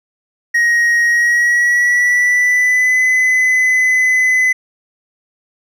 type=tone with pitch glide; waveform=triangle; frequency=1883 to 2018 Hz; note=A#6 to B6; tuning=+17 to +37 cents; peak=-8 dBFS; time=0.54-4.53 s; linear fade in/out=10 ms; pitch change=+120 cents; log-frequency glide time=1.04-3.02 s; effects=none

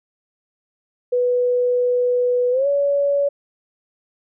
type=tone with pitch glide; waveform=sine; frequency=492.9 to 566.2 Hz; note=B4 to C#5; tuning=-3 to +37 cents; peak=-15 dBFS; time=1.12-3.29 s; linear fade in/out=10 ms; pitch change=+240 cents; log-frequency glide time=2.51-2.67 s; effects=none

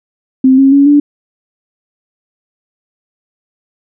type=tone with pitch steps; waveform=sine; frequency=261.6 / 270.8 / 280.4 / 290.3 Hz; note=C4 / C#4 / C#4 / D4; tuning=0 / -40 / +20 / -20 cents; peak=-3 dBFS; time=0.44-1 s; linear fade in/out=5 ms; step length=140 ms; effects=none

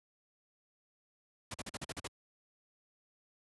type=noise bursts; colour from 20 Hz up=pink; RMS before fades=-40 dBFS; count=8; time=1.51-2.075 s; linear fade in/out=5 ms; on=33 ms; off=43 ms; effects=high-pass 80 Hz 12 dB/octave + resampled to 24000 Hz

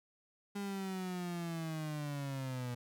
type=linear sweep; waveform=35% pulse; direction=down; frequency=202.8 to 120.8 Hz; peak=-36 dBFS; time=0.55-2.75 s; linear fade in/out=10 ms; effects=none

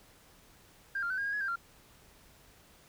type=tone with pitch steps; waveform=sine; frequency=1597 / 1394 / 1518 / 1622 / 1632 / 1681 / 1585 / 1382 Hz; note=G6 / F6 / F#6 / G#6 / G#6 / G#6 / G6 / F6; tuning=+32 / -4 / +44 / -41 / -31 / +20 / +19 / -19 cents; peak=-30 dBFS; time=0.95-1.558 s; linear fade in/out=5 ms; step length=76 ms; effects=tanh soft clip ceiling -26 dBFS + pink hiss -60 dBFS RMS until 2.88 s

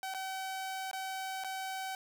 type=tone with dropouts; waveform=sawtooth; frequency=763 Hz; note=G5; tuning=47 cents flat; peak=-33 dBFS; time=0.03-1.95 s; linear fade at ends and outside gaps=1 ms; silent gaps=0.139-0.146 / 0.913-0.931 / 1.438-1.445 s; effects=none

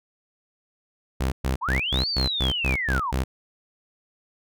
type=tone bursts; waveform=sawtooth; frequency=65.41 Hz; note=C2; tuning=in tune; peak=-18 dBFS; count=9; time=1.2-3.24 s; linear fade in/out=10 ms; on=120 ms; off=120 ms
type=linear two-way sweep; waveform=sine; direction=up then down; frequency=853 to 4698 to 853 Hz; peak=-24 dBFS; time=1.61-3.12 s; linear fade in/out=20 ms; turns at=2.09 s
effects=none

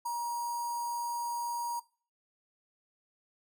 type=tone with notch filter; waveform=square; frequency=949 Hz; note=A#5; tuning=31 cents sharp; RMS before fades=-34 dBFS; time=0.05-1.8 s; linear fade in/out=10 ms; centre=2900 Hz; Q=0.5; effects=noise-tail reverb RT60 0.4 s tail -21 dB re dry

